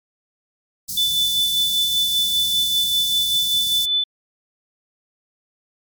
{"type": "band-stop noise", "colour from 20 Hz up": "white", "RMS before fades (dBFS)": -27, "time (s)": [0.88, 3.86], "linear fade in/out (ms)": 10, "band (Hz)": [220, 4300], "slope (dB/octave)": 48}
{"type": "tone with tremolo", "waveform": "sine", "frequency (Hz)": 3500, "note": "A7", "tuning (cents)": -10, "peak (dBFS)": -15, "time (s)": [0.97, 4.04], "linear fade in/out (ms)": 5, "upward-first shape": "sine", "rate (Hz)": 5.1, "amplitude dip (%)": 40}
{"effects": ["MP3 96 kbps"]}